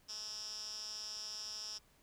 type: tone with band-pass filter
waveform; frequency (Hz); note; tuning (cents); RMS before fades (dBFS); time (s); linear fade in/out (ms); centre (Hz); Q
10% pulse; 213.7; G#3; +50; -45; 0.08-1.79; 20; 5400; 7.9
effects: pink hiss -69 dBFS RMS until 2.02 s